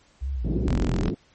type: tone with vibrato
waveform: sine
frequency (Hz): 61.4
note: B1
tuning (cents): -9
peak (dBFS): -25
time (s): 0.21-0.89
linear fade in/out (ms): 20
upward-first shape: sine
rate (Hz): 2.6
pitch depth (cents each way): 200
type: band-pass noise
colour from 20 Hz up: pink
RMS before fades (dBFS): -27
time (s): 0.44-1.15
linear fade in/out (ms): 10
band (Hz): 120 to 360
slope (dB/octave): 24
type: tone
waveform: sawtooth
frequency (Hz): 42.57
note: F1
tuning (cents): -44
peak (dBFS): -20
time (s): 0.67-1.1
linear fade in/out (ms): 0
effects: pink hiss -59 dBFS RMS until 1.34 s + MP3 32 kbps